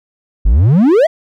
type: exponential sweep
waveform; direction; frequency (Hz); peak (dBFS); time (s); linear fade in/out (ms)
triangle; up; 43.65 to 688; -4; 0.45-1.07; 10
effects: none